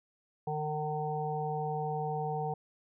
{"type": "harmonic tone", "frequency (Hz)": 152, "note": "D#3", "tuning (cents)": -40, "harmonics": [1, 3, 5, 6], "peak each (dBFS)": [-36, -37, -35, -42], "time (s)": [0.47, 2.54], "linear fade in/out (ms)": 5, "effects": []}